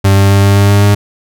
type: tone with pitch steps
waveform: 40% pulse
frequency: 98 / 98.62 / 99.25 / 99.89 / 100.52 / 101.16 / 101.81 Hz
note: G2 / G2 / G2 / G2 / G2 / G#2 / G#2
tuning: 0 / +11 / +22 / +33 / +44 / -45 / -34 cents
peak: -4 dBFS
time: 0.04-0.95 s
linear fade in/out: 10 ms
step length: 130 ms
effects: none